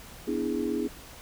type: chord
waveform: sine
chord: E dominant seventh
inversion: second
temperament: equal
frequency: 246.9 / 293.7 / 329.6 / 415.3 Hz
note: B3 / D4 / E4 / G#4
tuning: 0 / 0 / 0 / 0 cents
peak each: -32 dBFS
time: 0.27-0.88 s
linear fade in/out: 10 ms
effects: added 60 Hz sine -54 dBFS peak until 1.21 s + pink hiss -47 dBFS RMS until 1.21 s